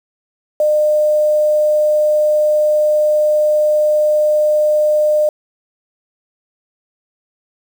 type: tone with quantisation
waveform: sine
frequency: 605 Hz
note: D#5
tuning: 49 cents flat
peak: -10 dBFS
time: 0.6-5.29 s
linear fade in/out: 2 ms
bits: 6
effects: none